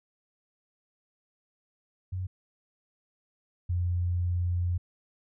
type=tone pair in turn; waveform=sine; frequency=92.5 / 88.18 Hz; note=F#2 / F2; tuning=0 / +17 cents; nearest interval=minor second; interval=83 cents; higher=first; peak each=-30 / -25 dBFS; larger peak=second; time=2.12-2.27 / 3.69-4.78 s; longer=second; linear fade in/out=10 ms; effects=none